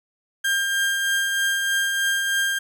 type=tone with tremolo; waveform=35% pulse; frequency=1599 Hz; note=G6; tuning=34 cents sharp; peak=-17 dBFS; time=0.44-2.59 s; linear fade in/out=10 ms; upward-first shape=triangle; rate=3.2 Hz; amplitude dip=35%; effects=9-bit